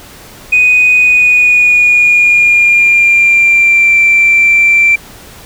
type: tone with pitch glide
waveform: sine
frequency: 2489 to 2349 Hz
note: D#7 to D7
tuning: 0 to 0 cents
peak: -3 dBFS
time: 0.52-4.96 s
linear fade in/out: 10 ms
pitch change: -100 cents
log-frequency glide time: 0.96-3.99 s
effects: tanh soft clip ceiling 0 dBFS + pink hiss -34 dBFS RMS until 5.45 s